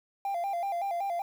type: tone with vibrato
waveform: sine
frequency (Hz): 740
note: F#5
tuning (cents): 0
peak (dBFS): -26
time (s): 0.25-1.22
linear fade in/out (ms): 2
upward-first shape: square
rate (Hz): 5.3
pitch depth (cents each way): 120
effects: tanh soft clip ceiling -28 dBFS + 9-bit